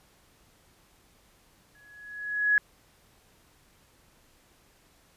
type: tone with exponential growth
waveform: sine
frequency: 1681 Hz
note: G#6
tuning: 20 cents sharp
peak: -17 dBFS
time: 1.75-2.58 s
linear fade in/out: 1 ms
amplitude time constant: 180 ms
effects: pink hiss -62 dBFS RMS until 5.16 s + resampled to 32000 Hz